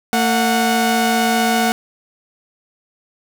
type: tone pair together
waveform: sawtooth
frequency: 226.3 / 734 Hz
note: A3 / F#5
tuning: +49 / -14 cents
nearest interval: octave + minor sixth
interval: 2037 cents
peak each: -13 dBFS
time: 0.13-1.72 s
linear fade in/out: 0 ms
effects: none